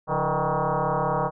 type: tone with frequency modulation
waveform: sine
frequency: 174.6 Hz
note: F3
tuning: in tune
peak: -21 dBFS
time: 0.07-1.31 s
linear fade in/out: 50 ms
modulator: 157 Hz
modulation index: 6.7
effects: none